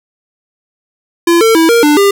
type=tone with pitch steps; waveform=square; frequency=340.5 / 449.6 / 326.2 / 466.7 / 296.4 / 399.8 Hz; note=F4 / A4 / E4 / A#4 / D4 / G4; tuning=-44 / +37 / -18 / +2 / +16 / +34 cents; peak=-6 dBFS; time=1.27-2.11 s; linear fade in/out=5 ms; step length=140 ms; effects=none